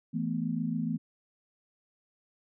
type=chord; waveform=sine; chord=E suspended fourth; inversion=none; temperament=equal; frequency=164.81 / 220 / 246.9 Hz; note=E3 / A3 / B3; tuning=0 / 0 / 0 cents; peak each=-33 dBFS; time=0.13-0.98 s; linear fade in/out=20 ms; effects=none